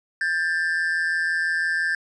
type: tone pair together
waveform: triangle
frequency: 1594.1 / 1760 Hz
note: G6 / A6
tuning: +29 / 0 cents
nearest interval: major second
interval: 171 cents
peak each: -22 dBFS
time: 0.21-1.95 s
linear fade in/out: 2 ms
effects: resampled to 22050 Hz + 9-bit